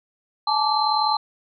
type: tone cluster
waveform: sine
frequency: 850 / 890 / 1164 / 4107 Hz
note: G#5 / A5 / D6 / C8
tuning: +40 / +20 / -16 / -33 cents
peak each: -22 / -24 / -24 / -25 dBFS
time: 0.47-1.17 s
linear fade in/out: 5 ms
effects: none